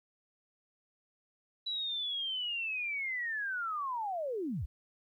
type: linear sweep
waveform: sine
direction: down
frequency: 3951 to 46.51 Hz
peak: -33 dBFS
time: 1.66-4.66 s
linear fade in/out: 10 ms
effects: 12-bit